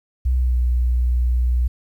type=tone with pitch glide; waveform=sine; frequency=63.4 to 61.1 Hz; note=B1 to B1; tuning=+46 to -18 cents; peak=-15 dBFS; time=0.25-1.68 s; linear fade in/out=10 ms; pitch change=-64 cents; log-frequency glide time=0.36-0.57 s; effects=9-bit